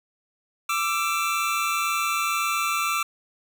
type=tone pair together; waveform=25% pulse; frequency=1174.7 / 1336.6 Hz; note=D6 / E6; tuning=0 / +24 cents; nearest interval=major second; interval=224 cents; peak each=-22 dBFS; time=0.69-3.03 s; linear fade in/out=5 ms; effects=none